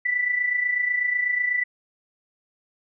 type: tone with amplitude modulation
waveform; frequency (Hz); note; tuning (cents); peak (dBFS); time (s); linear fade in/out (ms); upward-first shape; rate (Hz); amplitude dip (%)
sine; 1975.5; B6; 0; -18; 0.05-1.64; 10; sine; 28.1; 60
effects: none